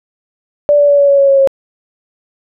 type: tone with pitch steps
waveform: sine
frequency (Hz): 584 / 578 / 572 / 566.1 / 560.2 / 554.4 / 548.7 / 543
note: D5 / D5 / D5 / C#5 / C#5 / C#5 / C#5 / C#5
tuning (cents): -10 / -28 / -46 / +36 / +18 / 0 / -18 / -36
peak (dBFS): -5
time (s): 0.69-1.474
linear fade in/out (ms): 0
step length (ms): 98
effects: none

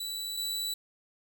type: tone pair in turn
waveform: sawtooth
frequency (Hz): 3949 / 3949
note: B7 / B7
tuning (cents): -1 / -1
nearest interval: unison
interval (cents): 0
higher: neither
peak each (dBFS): -31 / -28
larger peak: second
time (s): 0-0.37 / 0.37-0.74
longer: neither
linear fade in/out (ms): 5
effects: none

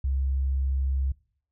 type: tone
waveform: sine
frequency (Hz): 67.1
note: C2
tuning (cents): +44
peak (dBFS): -23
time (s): 0.04-1.12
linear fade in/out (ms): 5
effects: noise-tail reverb RT60 0.6 s tail -23 dB re dry

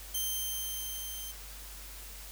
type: tone with level ramp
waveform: 5% pulse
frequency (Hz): 3134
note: G7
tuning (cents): -1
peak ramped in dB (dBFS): -22 to -32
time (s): 0.14-1.32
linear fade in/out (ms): 10
effects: added 50 Hz sine -47 dBFS peak until 2.31 s + white hiss -48 dBFS RMS until 2.31 s

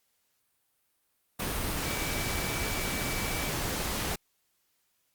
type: tone in noise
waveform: sine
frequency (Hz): 2302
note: D7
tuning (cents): -35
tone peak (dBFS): -39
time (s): 1.85-3.5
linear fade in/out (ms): 10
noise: pink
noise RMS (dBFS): -32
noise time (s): 1.39-4.16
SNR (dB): -10
effects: white hiss -74 dBFS RMS until 5.14 s + Opus 48 kbps

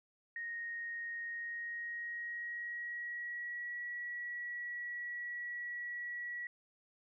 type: tone with pitch glide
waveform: sine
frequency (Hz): 1864.7 to 1930.5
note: A#6 to B6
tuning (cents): 0 to -40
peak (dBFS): -39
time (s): 0.36-6.47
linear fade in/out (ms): 2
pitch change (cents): +60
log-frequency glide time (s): 1.26-3.81
effects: none

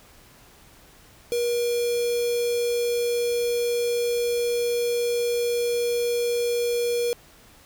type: tone with notch filter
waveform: square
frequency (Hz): 478.1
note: A#4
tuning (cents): +44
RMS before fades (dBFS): -24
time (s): 1.32-7.13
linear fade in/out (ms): 0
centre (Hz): 1500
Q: 0.92
effects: pink hiss -52 dBFS RMS until 7.65 s

